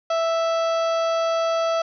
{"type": "harmonic tone", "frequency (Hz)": 659.3, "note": "E5", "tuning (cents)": 0, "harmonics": [1, 2, 3, 4, 5, 6, 7, 8, 9], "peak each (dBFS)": [-20, -26, -41, -38, -37, -46, -40, -48, -43], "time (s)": [0.1, 1.82], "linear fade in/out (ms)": 5, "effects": []}